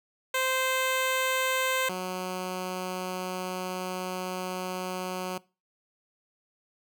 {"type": "tone pair in turn", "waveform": "10% pulse", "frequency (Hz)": [520, 183.85], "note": ["C5", "F#3"], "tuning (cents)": [-11, -11], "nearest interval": "octave + tritone", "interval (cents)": 1800, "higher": "first", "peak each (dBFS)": [-17, -23], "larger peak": "first", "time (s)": [[0.34, 1.89], [1.89, 5.38]], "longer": "second", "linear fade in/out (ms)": 5, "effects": ["noise-tail reverb RT60 0.3 s tail -21 dB re dry"]}